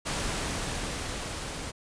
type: noise with level ramp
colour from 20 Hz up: pink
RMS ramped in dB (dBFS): -30 to -37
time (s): 0.05-1.72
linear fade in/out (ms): 20
effects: resampled to 22050 Hz